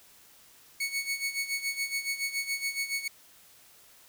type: tone with tremolo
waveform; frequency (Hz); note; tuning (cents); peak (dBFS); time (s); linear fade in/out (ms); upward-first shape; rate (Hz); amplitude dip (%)
sawtooth; 2217; C#7; 0; -24; 0.8-3.08; 5; sine; 7.1; 75
effects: white hiss -57 dBFS RMS until 4.08 s